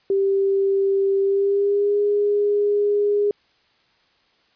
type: tone with pitch glide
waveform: sine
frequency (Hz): 392 to 411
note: G4 to G#4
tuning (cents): 0 to -18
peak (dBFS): -16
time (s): 0.1-3.31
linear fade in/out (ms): 2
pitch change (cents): +82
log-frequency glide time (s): 1.21-2
effects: white hiss -61 dBFS RMS until 4.55 s + resampled to 11025 Hz